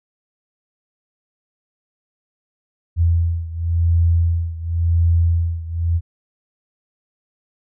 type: beating tone pair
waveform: sine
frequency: 84 / 84.93 Hz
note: E2 / F2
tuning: +33 / -48 cents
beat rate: 0.93 Hz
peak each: -16 / -19 dBFS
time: 2.96-6.01 s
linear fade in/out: 50 ms
effects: none